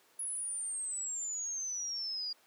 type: exponential sweep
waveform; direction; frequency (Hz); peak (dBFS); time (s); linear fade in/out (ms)
sine; down; 10548 to 4800; -35; 0.19-2.33; 5
effects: pink hiss -65 dBFS RMS until 2.46 s + high-pass 400 Hz 12 dB/octave